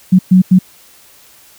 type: tone bursts at uneven times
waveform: sine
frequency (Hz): 185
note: F#3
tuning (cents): 0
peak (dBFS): -3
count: 3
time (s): 0.12-0.19 / 0.31-0.42 / 0.51-0.59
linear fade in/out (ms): 10
effects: white hiss -44 dBFS RMS until 1.58 s